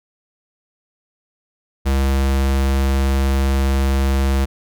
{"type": "tone", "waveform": "square", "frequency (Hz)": 67.6, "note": "C#2", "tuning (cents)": -43, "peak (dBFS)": -15, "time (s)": [1.85, 4.46], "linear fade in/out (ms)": 20, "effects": []}